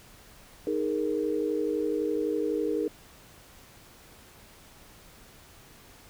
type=chord; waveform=sine; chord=D# suspended fourth; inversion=none; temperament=just; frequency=311.1 / 414.8 / 466.7 Hz; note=D#4 / G#4 / A#4; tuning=0 / -2 / +2 cents; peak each=-30 dBFS; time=0.67-2.88 s; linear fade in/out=2 ms; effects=pink hiss -53 dBFS RMS until 6.09 s